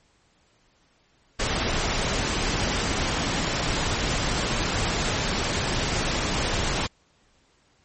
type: noise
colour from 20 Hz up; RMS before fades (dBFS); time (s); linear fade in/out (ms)
pink; -25; 1.39-6.87; 10
effects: pink hiss -63 dBFS RMS until 7.84 s + MP3 32 kbps